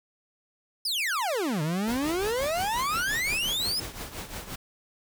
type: exponential two-way sweep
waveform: 40% pulse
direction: down then up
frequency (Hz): 5274 to 146.83 to 5274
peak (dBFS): -25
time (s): 0.85-3.8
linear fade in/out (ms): 5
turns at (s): 1.62
type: noise with tremolo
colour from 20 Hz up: pink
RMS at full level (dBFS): -35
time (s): 1.87-4.56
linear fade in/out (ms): 10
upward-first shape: triangle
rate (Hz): 5.7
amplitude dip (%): 75
effects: none